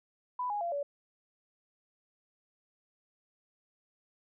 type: tone with pitch steps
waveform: sine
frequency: 994 / 826.3 / 686.8 / 570.9 Hz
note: B5 / G#5 / F5 / D5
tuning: +11 / -9 / -29 / -49 cents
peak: -31 dBFS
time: 0.39-0.83 s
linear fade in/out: 5 ms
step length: 110 ms
effects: none